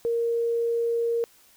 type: tone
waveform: sine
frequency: 466.2 Hz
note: A#4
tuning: in tune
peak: -22 dBFS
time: 0.05-1.24 s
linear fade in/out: 0 ms
effects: white hiss -57 dBFS RMS until 1.56 s